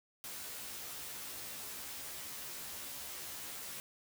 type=noise with comb filter; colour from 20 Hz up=white; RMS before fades=-45 dBFS; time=0.24-3.8 s; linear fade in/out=0 ms; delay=14 ms; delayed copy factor=+0.95; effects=none